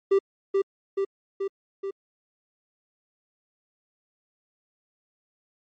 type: tone with echo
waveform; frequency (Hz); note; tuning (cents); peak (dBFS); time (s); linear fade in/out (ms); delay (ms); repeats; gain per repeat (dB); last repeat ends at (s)
triangle; 392; G4; 0; -14; 0.11-0.19; 10; 430; 4; -3; 1.91
effects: MP3 32 kbps